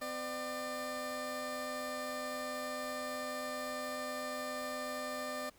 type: tone pair together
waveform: 20% pulse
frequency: 254.8 / 598.7 Hz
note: C4 / D5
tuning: -46 / +33 cents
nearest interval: octave + minor third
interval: 1479 cents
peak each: -39 / -34 dBFS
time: 0.01-5.5 s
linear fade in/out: 10 ms
effects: pink hiss -65 dBFS RMS until 5.58 s